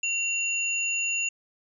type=tone pair together; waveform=sine; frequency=2750 / 6919 Hz; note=F7 / A8; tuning=-27 / -30 cents; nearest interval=octave + major third; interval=1597 cents; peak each=-26 / -30 dBFS; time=0.03-1.29 s; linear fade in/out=5 ms; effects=none